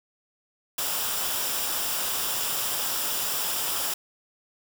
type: noise with comb filter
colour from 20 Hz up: white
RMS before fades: -28 dBFS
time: 0.78-3.94 s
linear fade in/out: 5 ms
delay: 0.47 ms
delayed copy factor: -0.5
effects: none